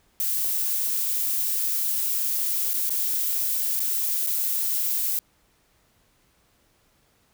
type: noise with dropouts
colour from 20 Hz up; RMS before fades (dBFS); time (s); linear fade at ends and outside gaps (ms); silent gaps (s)
violet; -25; 0.2-5.19; 1; 2.734-2.739 / 2.894-2.905 / 3.795-3.802 / 4.266-4.271
effects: pink hiss -64 dBFS RMS until 7.33 s